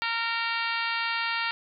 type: harmonic tone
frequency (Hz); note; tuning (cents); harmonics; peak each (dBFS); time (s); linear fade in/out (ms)
461; A#4; -19; 2 / 3 / 4 / 5 / 6 / 7 / 8 / 9 / 10; -34 / -32 / -33 / -34 / -34 / -39 / -39 / -40 / -40; 0.02-1.51; 0
effects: none